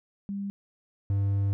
sine / triangle tone pair in turn, 199.3 / 99.42 Hz, G3 / G2, +29 / +25 cents, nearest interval octave, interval 1204 cents, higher first, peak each -30 / -21 dBFS, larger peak second, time 0.29-0.5 / 1.1-1.53 s, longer second, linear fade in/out 0 ms, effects none

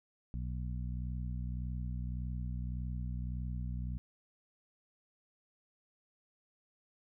harmonic tone, 61.74 Hz, B1, in tune, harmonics 1 / 2 / 3 / 4, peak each -37 / -41 / -45 / -53 dBFS, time 0.34-3.98 s, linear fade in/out 0 ms, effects none

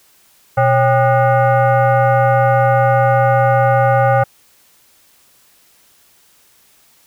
sine tone with frequency modulation, 122.5 Hz, B2, 14 cents flat, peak -9 dBFS, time 0.57-4.24 s, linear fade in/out 10 ms, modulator 670 Hz, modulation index 1.5, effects white hiss -52 dBFS RMS until 7.06 s

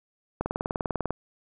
click train, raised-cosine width 1 ms, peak -13 dBFS, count 15, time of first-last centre 0.41-1.107 s, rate 20.1 Hz, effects none

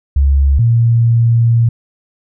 sine tone pair in turn, 69.3 / 116.55 Hz, C#2 / A#2, 0 / 0 cents, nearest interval major sixth, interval 900 cents, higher second, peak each -7 dBFS, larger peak neither, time 0.16-0.59 / 0.59-1.69 s, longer second, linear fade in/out 5 ms, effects none

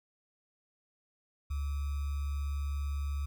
sine tone with sample-and-hold, 71.1 Hz, C#2, 45 cents sharp, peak -31 dBFS, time 1.5-3.26 s, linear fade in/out 10 ms, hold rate 1225 Hz, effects none

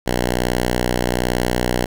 5% pulse tone, 61.2 Hz, B1, 15 cents flat, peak -6 dBFS, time 0.06-1.86 s, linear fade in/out 10 ms, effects none

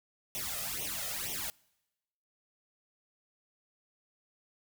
white noise with flanger, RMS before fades -37 dBFS, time 0.35-1.5 s, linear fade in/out 0 ms, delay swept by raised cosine 0.32 to 1.62 ms, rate 2.1 Hz, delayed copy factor +1, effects noise-tail reverb RT60 1.0 s tail -26 dB re dry

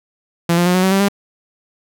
sawtooth tone with pitch steps, 170 / 174.68 / 179.49 / 184.43 / 189.5 / 194.72 / 200.1 Hz, F3 / F3 / F3 / F#3 / F#3 / G3 / G3, -46 / +1 / +48 / -5 / +42 / -11 / +36 cents, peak -8 dBFS, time 0.49-1.085 s, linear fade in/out 5 ms, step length 85 ms, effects none

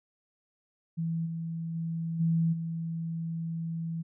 sine tone with level steps, 164.81 Hz, E3, in tune, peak -28 / -32 / -30 / -23 / -31 dBFS, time 0.97-4.03 s, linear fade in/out 20 ms, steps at 1.25 / 1.74 / 2.19 / 2.52 s, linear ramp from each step 20 ms, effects none

